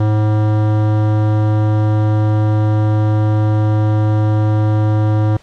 sine tone with hard clipping, 106.9 Hz, A2, 49 cents flat, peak -13 dBFS, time 0-5.37 s, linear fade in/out 5 ms, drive 17 dB, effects pink hiss -47 dBFS RMS until 5.42 s + low-pass 6000 Hz 12 dB/octave

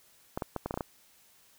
clicks, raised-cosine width 1 ms, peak -18 dBFS, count 8, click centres 0.375 / 0.422 / 0.563 / 0.66 / 0.709 / 0.741 / 0.775 / 0.808 s, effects white hiss -62 dBFS RMS until 1.58 s

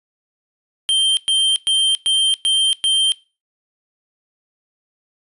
square tone bursts, 3146 Hz, G7, 6 cents sharp, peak -14 dBFS, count 6, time 0.89-3.12 s, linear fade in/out 0 ms, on 280 ms, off 110 ms, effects noise-tail reverb RT60 0.3 s tail -19 dB re dry + resampled to 24000 Hz

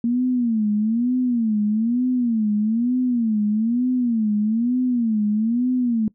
sine tone with vibrato, 230 Hz, A#3, 23 cents flat, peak -17 dBFS, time 0.04-6.08 s, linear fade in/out 2 ms, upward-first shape sine, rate 1.1 Hz, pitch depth 170 cents each way, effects noise-tail reverb RT60 0.1 s tail -21 dB re dry

